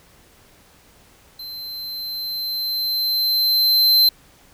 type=tone with level ramp; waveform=square; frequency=4100 Hz; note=C8; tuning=36 cents flat; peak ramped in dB=-32 to -11 dBFS; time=1.39-4.09 s; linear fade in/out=5 ms; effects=pink hiss -52 dBFS RMS until 4.53 s